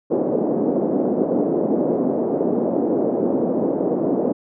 pink band-pass noise, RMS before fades -20 dBFS, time 0.1-4.33 s, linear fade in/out 20 ms, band 230 to 570 Hz, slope 24 dB/octave, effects none

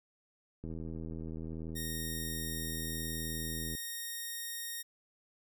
click train, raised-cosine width 3 ms, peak -30 dBFS, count 252, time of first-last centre 0.64-3.75 s, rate 80.7 Hz
5% pulse tone, 1860 Hz, A#6, 4 cents flat, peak -28 dBFS, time 1.75-4.83 s, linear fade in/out 20 ms
effects none

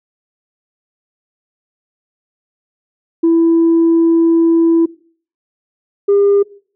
sine tone pair in turn, 331.7 / 402.2 Hz, E4 / G4, +11 / +44 cents, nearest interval minor third, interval 333 cents, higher second, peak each -6 dBFS, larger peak neither, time 3.23-4.86 / 6.08-6.43 s, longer first, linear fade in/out 10 ms, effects noise-tail reverb RT60 0.5 s tail -22 dB re dry + tanh soft clip ceiling -5 dBFS

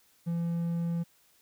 triangle tone, 169.3 Hz, E3, 46 cents sharp, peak -26 dBFS, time 0.26-1.04 s, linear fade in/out 20 ms, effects white hiss -65 dBFS RMS until 1.41 s

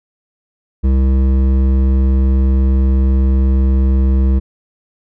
sine tone with hard clipping, 65.9 Hz, C2, 13 cents sharp, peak -11 dBFS, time 0.83-4.4 s, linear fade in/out 20 ms, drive 11 dB, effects none

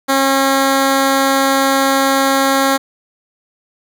10% pulse tone, 271.1 Hz, C#4, 38 cents flat, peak -3 dBFS, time 0.08-2.78 s, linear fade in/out 20 ms, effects none

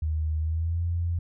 sine tone with pitch glide, 78 to 85.55 Hz, D#2 to F2, +5 to -35 cents, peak -24 dBFS, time 0.02-1.19 s, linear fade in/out 5 ms, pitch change +160 cents, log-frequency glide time 0.39-0.82 s, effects none

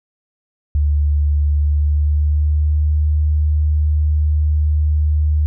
sine tone with pitch glide, 73.42 to 75.62 Hz, D2 to D#2, 0 to -49 cents, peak -12 dBFS, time 0.75-5.46 s, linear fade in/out 0 ms, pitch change +51 cents, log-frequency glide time 1.5-3 s, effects none

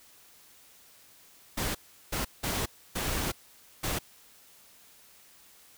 pink noise bursts at uneven times, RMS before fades -31 dBFS, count 5, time 1.57-1.75 / 2.12-2.25 / 2.43-2.66 / 2.95-3.32 / 3.83-3.99 s, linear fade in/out 10 ms, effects white hiss -57 dBFS RMS until 5.77 s

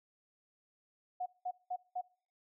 sine tone bursts, 728 Hz, F#5, 28 cents flat, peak -34 dBFS, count 4, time 1.2-2.014 s, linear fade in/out 10 ms, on 61 ms, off 190 ms, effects noise-tail reverb RT60 0.6 s tail -26 dB re dry

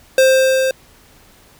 square tone with level ramp, 525 Hz, C5, 6 cents sharp, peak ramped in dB -8 to -15 dBFS, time 0.18-0.71 s, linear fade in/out 2 ms, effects pink hiss -48 dBFS RMS until 1.59 s

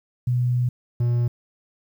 sine / triangle tone pair in turn, 123.47 / 120.09 Hz, B2 / B2, 0 / -48 cents, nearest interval unison, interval 48 cents, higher first, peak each -18 / -16 dBFS, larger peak second, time 0.27-0.69 / 1-1.28 s, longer first, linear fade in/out 5 ms, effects 9-bit

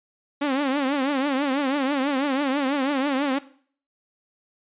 sawtooth tone with vibrato, 276 Hz, C#4, 7 cents flat, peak -17 dBFS, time 0.41-3.39 s, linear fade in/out 10 ms, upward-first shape triangle, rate 6.1 Hz, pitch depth 140 cents each way, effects noise-tail reverb RT60 0.5 s tail -17 dB re dry + resampled to 8000 Hz

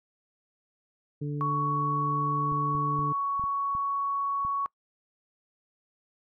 harmonic tone, 146.1 Hz, D3, 9 cents flat, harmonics 1 / 2 / 3, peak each -30 / -36 / -40 dBFS, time 1.21-3.13 s, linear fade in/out 10 ms
sine tone, 1116 Hz, C#6, 11 cents sharp, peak -26 dBFS, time 1.41-4.66 s, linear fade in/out 0 ms
clicks, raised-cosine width 5 ms, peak -31 dBFS, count 7, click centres 2.522 / 2.751 / 2.992 / 3.396 / 3.439 / 3.751 / 4.45 s
effects noise-tail reverb RT60 0.1 s tail -25 dB re dry

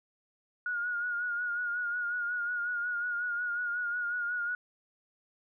sine tone with vibrato, 1438 Hz, F#6, 50 cents flat, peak -30 dBFS, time 0.66-4.55 s, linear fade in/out 2 ms, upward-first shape sine, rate 5.5 Hz, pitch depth 40 cents each way, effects none

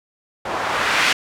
blue noise with low-pass filter sweep, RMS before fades -20 dBFS, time 0.45-1.13 s, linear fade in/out 5 ms, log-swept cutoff 770 to 2500 Hz, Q 1.1, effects none

